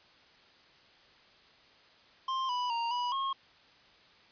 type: tone with pitch steps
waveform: square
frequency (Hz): 1053 / 987 / 931 / 978 / 1082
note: C6 / B5 / A#5 / B5 / C#6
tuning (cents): +11 / -1 / -2 / -17 / -42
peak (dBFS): -31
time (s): 2.28-3.33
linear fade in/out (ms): 5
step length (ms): 210
effects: white hiss -60 dBFS RMS until 4.31 s + resampled to 11025 Hz